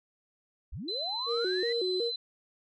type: linear sweep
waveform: sine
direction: up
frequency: 32.29 to 2016 Hz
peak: -36 dBFS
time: 0.72-1.73 s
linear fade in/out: 10 ms
type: tone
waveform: sine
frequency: 4042 Hz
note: B7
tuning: 39 cents sharp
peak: -32 dBFS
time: 0.88-2.16 s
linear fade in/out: 5 ms
type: tone with vibrato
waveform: sine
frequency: 415.3 Hz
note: G#4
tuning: in tune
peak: -28 dBFS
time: 1.26-2.12 s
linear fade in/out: 50 ms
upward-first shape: square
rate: 2.7 Hz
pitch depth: 210 cents each way
effects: tanh soft clip ceiling -19 dBFS